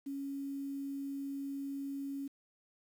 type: tone with quantisation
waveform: sine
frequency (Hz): 277.2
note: C#4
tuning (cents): 0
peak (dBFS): -37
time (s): 0.06-2.28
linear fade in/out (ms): 10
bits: 10
effects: none